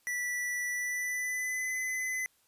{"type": "tone with pitch glide", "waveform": "square", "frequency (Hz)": [1963, 2023], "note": ["B6", "B6"], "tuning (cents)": [-11, 41], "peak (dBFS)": -32, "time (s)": [0.07, 2.26], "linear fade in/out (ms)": 0, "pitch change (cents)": 52, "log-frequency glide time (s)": [0.7, 1.73], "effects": ["white hiss -69 dBFS RMS until 2.47 s", "resampled to 32000 Hz"]}